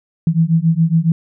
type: beating tone pair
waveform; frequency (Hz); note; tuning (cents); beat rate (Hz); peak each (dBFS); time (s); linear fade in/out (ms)
sine; 160.5 / 167.7; E3 / E3; -46 / +30; 7.2; -14; 0.27-1.12; 2
effects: none